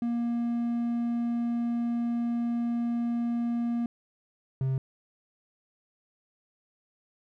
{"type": "tone pair in turn", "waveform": "triangle", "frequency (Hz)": [236.1, 132.51], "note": ["A#3", "C3"], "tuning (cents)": [22, 22], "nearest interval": "minor seventh", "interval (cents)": 1000, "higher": "first", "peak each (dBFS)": [-24, -23], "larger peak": "second", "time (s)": [[0.02, 3.86], [4.61, 4.78]], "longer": "first", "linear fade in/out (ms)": 2, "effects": []}